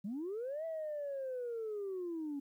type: linear two-way sweep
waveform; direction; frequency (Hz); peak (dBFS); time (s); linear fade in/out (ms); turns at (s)
sine; up then down; 183.7 to 659.3 to 275.2; -36; 0.04-2.4; 10; 0.65
effects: tanh soft clip ceiling -34 dBFS + 12-bit